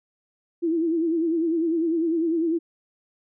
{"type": "tone with vibrato", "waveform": "sine", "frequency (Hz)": 329.6, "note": "E4", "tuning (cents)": 0, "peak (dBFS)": -20, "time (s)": [0.62, 2.59], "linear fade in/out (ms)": 20, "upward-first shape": "sine", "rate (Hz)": 10, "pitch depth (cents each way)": 76, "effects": []}